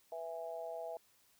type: harmonic tone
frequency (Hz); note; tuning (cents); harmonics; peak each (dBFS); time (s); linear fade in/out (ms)
164.81; E3; 0; 3 / 4 / 5; -47 / -42 / -49; 0.12-0.97; 2
effects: white hiss -70 dBFS RMS until 1.39 s